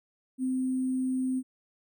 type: tone with sample-and-hold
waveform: sine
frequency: 258.3 Hz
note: C4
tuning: 22 cents flat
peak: -26 dBFS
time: 0.38-1.43 s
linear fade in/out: 50 ms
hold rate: 8820 Hz
effects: none